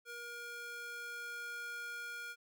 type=tone with high-pass filter sweep; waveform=square; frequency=475 Hz; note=A#4; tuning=33 cents sharp; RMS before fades=-45 dBFS; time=0.05-2.36 s; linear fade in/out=50 ms; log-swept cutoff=950 to 1600 Hz; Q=2.7; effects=none